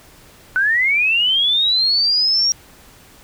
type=linear sweep; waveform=sine; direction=up; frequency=1480 to 5650 Hz; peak=-13 dBFS; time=0.56-2.52 s; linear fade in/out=0 ms; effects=pink hiss -46 dBFS RMS until 3.23 s